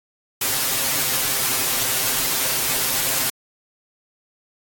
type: noise with comb filter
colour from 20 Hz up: white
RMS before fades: -21 dBFS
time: 0.41-3.3 s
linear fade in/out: 5 ms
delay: 7.6 ms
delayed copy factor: +0.8
effects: AAC 64 kbps